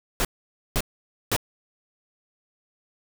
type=noise bursts; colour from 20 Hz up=pink; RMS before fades=-23 dBFS; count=3; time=0.2-1.364 s; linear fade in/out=0 ms; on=48 ms; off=510 ms; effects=none